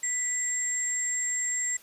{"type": "tone pair together", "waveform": "sine", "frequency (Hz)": [1975.5, 7477], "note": ["B6", "A#8"], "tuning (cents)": [0, 4], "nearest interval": "octave + major seventh", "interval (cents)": 2304, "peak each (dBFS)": [-34, -27], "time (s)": [0.03, 1.77], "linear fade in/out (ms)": 5, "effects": ["white hiss -54 dBFS RMS until 1.82 s", "resampled to 32000 Hz"]}